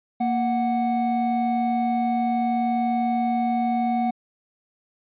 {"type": "tone pair together", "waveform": "triangle", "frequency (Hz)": [233.1, 740], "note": ["A#3", "F#5"], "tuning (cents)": [0, 0], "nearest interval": "octave + minor sixth", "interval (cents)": 2000, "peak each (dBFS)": -21, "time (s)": [0.2, 4.11], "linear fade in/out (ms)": 10, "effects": ["resampled to 8000 Hz"]}